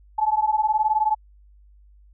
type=beating tone pair; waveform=sine; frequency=852 / 871 Hz; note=G#5 / A5; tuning=+44 / -18 cents; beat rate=19 Hz; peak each=-21 dBFS; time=0.18-1.15 s; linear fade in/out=10 ms; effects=added 50 Hz sine -49 dBFS peak until 2.13 s